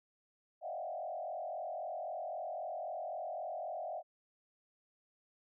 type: tone with frequency modulation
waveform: sine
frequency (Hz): 682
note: F5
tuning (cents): -41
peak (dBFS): -38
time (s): 0.61-4.03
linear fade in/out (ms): 50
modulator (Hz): 43.8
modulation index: 1.8
effects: none